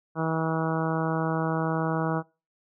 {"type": "harmonic tone", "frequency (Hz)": 161.2, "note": "E3", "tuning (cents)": -38, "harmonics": [1, 2, 3, 4, 5, 6, 7, 8, 9], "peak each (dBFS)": [-28, -31, -33, -34, -35, -36, -36, -37, -38], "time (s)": [0.15, 2.23], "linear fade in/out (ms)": 50, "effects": ["noise-tail reverb RT60 0.3 s tail -22 dB re dry"]}